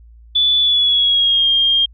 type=tone with pitch glide; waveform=sine; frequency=3467 to 3216 Hz; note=A7 to G7; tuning=-26 to +44 cents; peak=-11 dBFS; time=0.35-1.86 s; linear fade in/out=10 ms; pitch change=-130 cents; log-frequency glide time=0.59-1.48 s; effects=added 57 Hz sine -40 dBFS peak until 1.93 s